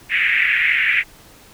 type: band-pass noise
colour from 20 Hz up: pink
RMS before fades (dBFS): -17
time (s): 0.09-1.04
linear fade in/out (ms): 50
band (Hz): 1800 to 2500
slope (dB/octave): 48
effects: pink hiss -46 dBFS RMS until 1.53 s